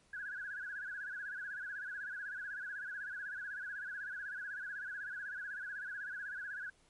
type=tone with vibrato; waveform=sine; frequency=1568 Hz; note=G6; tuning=in tune; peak=-40 dBFS; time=0.13-6.7 s; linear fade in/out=5 ms; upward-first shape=sine; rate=16 Hz; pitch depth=130 cents each way; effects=pink hiss -69 dBFS RMS until 6.89 s + MP3 48 kbps